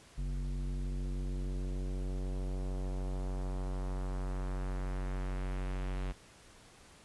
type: tone with low-pass filter sweep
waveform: square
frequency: 46.72 Hz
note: F#1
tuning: 18 cents sharp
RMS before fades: -36 dBFS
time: 0.17-6.13 s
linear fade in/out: 20 ms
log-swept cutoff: 200 to 3000 Hz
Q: 1.1
effects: pink hiss -58 dBFS RMS until 7.04 s + resampled to 24000 Hz